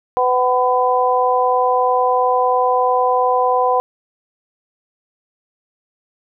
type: harmonic tone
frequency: 251 Hz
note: B3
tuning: 28 cents sharp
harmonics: 2 / 3 / 4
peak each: -17 / -17 / -17 dBFS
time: 0.17-3.8 s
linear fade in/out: 0 ms
effects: none